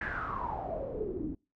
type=noise with low-pass filter sweep; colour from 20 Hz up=pink; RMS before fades=-36 dBFS; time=0.01-1.35 s; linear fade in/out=5 ms; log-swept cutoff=1800 to 270 Hz; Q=9.7; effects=noise-tail reverb RT60 0.3 s tail -26 dB re dry